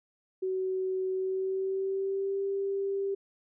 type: tone with pitch glide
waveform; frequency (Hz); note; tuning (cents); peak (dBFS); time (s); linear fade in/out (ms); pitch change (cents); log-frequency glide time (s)
sine; 375.7 to 393.9; F#4 to G4; +26 to +8; -28; 0.42-3.15; 10; +82; 1.11-2.42
effects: none